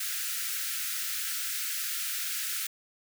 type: high-pass noise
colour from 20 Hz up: white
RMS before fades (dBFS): -33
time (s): 0-2.67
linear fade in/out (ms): 5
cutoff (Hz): 1300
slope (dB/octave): 96
effects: none

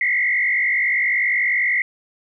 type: tone with frequency modulation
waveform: sine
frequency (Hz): 2052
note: C7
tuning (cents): -34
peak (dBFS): -16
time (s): 0.01-1.82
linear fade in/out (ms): 2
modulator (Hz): 50.3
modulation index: 2.4
effects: none

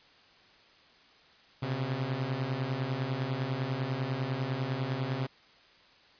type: beating tone pair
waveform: sawtooth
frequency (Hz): 125.3 / 135.3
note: B2 / C#3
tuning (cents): +25 / -42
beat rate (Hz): 10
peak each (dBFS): -30 / -29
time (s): 1.62-5.27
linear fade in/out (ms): 10
effects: white hiss -59 dBFS RMS until 6.19 s + resampled to 11025 Hz

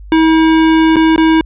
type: tone with dropouts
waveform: square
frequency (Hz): 320.7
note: E4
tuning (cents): -48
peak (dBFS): -7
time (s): 0.12-1.41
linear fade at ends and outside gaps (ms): 1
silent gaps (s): 0.959-0.966 / 1.161-1.179
effects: added 50 Hz sine -29 dBFS peak until 1.45 s + resampled to 8000 Hz

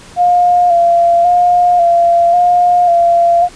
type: tone with vibrato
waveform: sine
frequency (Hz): 698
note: F5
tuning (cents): -1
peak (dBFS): -6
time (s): 0.16-3.49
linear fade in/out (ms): 50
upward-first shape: square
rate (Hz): 0.92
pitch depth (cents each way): 29
effects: pink hiss -37 dBFS RMS until 3.55 s + resampled to 22050 Hz

